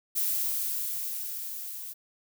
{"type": "noise with level ramp", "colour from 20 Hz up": "violet", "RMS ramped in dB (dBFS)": [-27, -40], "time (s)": [0.15, 1.94], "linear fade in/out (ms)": 20, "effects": []}